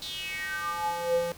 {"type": "tone with high-pass filter sweep", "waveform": "square", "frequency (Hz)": 171.5, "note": "F3", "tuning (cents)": -31, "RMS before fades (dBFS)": -31, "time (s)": [0.02, 1.32], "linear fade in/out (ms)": 0, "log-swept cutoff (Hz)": [4000, 370], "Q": 6.8, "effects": ["pink hiss -49 dBFS RMS until 1.37 s"]}